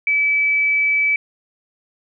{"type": "tone", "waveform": "sine", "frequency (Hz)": 2300, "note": "D7", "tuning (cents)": -37, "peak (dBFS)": -14, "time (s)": [0.07, 1.16], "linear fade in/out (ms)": 2, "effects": []}